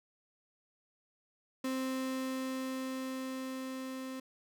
35% pulse tone with level ramp, 261.6 Hz, C4, in tune, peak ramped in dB -31 to -38 dBFS, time 1.64-4.2 s, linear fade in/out 5 ms, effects none

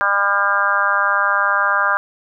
harmonic tone, 200.6 Hz, G3, 40 cents sharp, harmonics 3 / 4 / 5 / 6 / 7 / 8, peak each -26 / -26 / -22 / -19 / -20 / -19 dBFS, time 0.01-1.97 s, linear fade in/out 0 ms, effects none

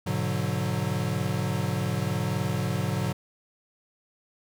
square chord, G# half-diminished seventh, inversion none, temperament equal with one note detuned, 102.63 / 123.47 / 146.83 / 185 Hz, G#2 / B2 / D3 / F#3, -20 / 0 / 0 / 0 cents, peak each -32 dBFS, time 0.06-3.13 s, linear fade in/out 10 ms, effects none

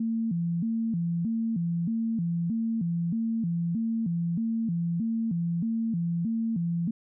sine tone with vibrato, 196 Hz, G3, in tune, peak -25 dBFS, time 0-6.91 s, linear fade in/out 5 ms, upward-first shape square, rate 1.6 Hz, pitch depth 250 cents each way, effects none

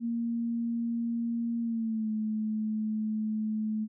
sine tone with pitch glide, 233.1 to 216.2 Hz, A#3 to A3, 0 to -30 cents, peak -28 dBFS, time 0-3.88 s, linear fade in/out 50 ms, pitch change -130 cents, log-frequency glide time 1.61-2.1 s, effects none

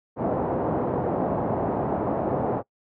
white low-pass noise, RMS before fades -25 dBFS, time 0.16-2.63 s, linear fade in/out 50 ms, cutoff 790 Hz, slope 24 dB/octave, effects noise-tail reverb RT60 0.1 s tail -22 dB re dry + high-pass 100 Hz 12 dB/octave

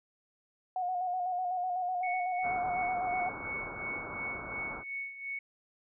sine tone with vibrato, 727 Hz, F#5, 31 cents flat, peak -30 dBFS, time 0.76-3.29 s, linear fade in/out 2 ms, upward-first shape square, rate 8 Hz, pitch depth 34 cents each way
sine tone with tremolo, 2217 Hz, C#7, in tune, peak -34 dBFS, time 2.03-5.39 s, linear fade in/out 5 ms, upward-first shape sine, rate 2.8 Hz, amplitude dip 70%
white low-pass noise, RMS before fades -43 dBFS, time 2.42-4.84 s, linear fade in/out 50 ms, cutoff 1500 Hz, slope 96 dB/octave
effects none

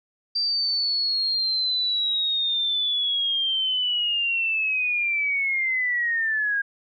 sine linear sweep, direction down, 4699 to 1614 Hz, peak -21 dBFS, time 0.35-6.62 s, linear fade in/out 10 ms, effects none

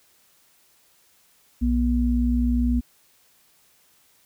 sine tone pair together, 60.61 / 241.9 Hz, B1 / B3, -32 / -36 cents, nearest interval 2 octaves, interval 2396 cents, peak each -21 dBFS, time 1.61-2.81 s, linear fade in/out 20 ms, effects white hiss -60 dBFS RMS until 4.25 s

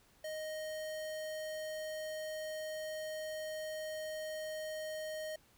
square tone, 622.3 Hz, D#5, in tune, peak -40 dBFS, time 0.24-5.36 s, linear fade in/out 5 ms, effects pink hiss -67 dBFS RMS until 5.57 s

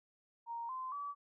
sine tone with pitch steps, 932.3 / 1034.5 / 1147.8 Hz, A#5 / C6 / D6, 0 / -20 / -40 cents, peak -39 dBFS, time 0.46-1.15 s, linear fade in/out 50 ms, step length 230 ms, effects none

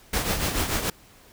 pink noise with tremolo, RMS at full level -23 dBFS, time 0.13-0.9 s, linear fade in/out 5 ms, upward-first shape triangle, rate 6.9 Hz, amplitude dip 65%, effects pink hiss -53 dBFS RMS until 1.32 s

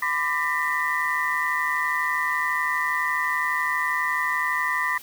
sine tone cluster, 1011 / 1178 / 1821 / 1973 Hz, B5 / D6 / A#6 / B6, +40 / +5 / -41 / -2 cents, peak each -28 / -29 / -27 / -26 dBFS, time 0.02-4.98 s, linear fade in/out 5 ms, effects white hiss -44 dBFS RMS until 5.02 s

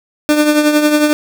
30% pulse tone with tremolo, 299.6 Hz, D4, 35 cents sharp, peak -4 dBFS, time 0.29-1.13 s, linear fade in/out 0 ms, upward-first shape triangle, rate 11 Hz, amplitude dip 60%, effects none

